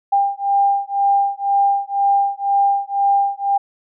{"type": "beating tone pair", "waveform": "sine", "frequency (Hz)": [797, 799], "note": ["G5", "G5"], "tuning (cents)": [28, 33], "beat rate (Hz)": 2, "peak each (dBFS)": -17, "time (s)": [0.12, 3.58], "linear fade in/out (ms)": 10, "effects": []}